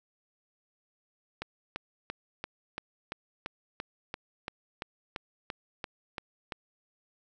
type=click train; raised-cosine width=0.3 ms; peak=-19 dBFS; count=16; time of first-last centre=1.42-6.522 s; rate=2.94 Hz; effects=none